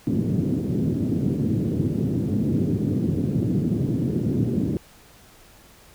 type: band-pass noise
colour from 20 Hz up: pink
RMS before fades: -23 dBFS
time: 0.07-4.77 s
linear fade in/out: 0 ms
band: 110 to 330 Hz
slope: 24 dB/octave
effects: pink hiss -51 dBFS RMS until 5.94 s